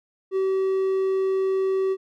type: tone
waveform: triangle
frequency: 382.5 Hz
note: G4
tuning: 42 cents flat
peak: -18 dBFS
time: 0.31-1.97 s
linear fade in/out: 50 ms
effects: none